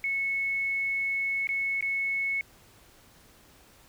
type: tone with dropouts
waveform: sine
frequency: 2200 Hz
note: C#7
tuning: 14 cents flat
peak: -26 dBFS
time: 0.04-2.41 s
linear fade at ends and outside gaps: 1 ms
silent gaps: 1.471-1.49 / 1.809-1.825 s
effects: pink hiss -57 dBFS RMS until 3.88 s